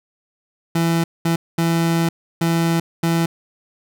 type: tone bursts at uneven times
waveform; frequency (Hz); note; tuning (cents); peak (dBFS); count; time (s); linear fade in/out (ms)
30% pulse; 166.6; E3; +19; -13; 5; 0.75-1.04 / 1.25-1.36 / 1.58-2.09 / 2.41-2.8 / 3.03-3.26; 5
effects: none